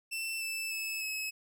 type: tone with pitch steps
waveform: sawtooth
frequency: 2675 / 2641 / 2608 / 2575 Hz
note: E7 / E7 / E7 / E7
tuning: +25 / +3 / -19 / -41 cents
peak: -31 dBFS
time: 0.11-1.31 s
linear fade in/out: 20 ms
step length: 300 ms
effects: none